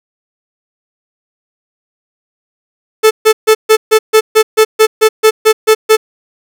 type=tone bursts; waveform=45% pulse; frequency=437.1 Hz; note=A4; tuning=11 cents flat; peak=-3 dBFS; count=14; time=3.03-5.97 s; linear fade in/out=20 ms; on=80 ms; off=140 ms; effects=none